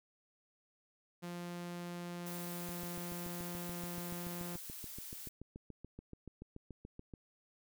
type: tone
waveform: sawtooth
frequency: 174.61 Hz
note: F3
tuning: in tune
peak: -38 dBFS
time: 1.22-4.57 s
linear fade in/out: 20 ms
type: noise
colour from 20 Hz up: blue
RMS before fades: -48 dBFS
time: 2.26-5.29 s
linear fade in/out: 5 ms
type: click train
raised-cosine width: 3 ms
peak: -35 dBFS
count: 32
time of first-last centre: 2.69-7.138 s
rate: 6.97 Hz
effects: none